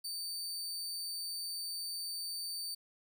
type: tone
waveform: sawtooth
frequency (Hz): 4586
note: D8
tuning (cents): -42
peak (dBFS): -35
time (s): 0.04-2.75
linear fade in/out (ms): 10
effects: none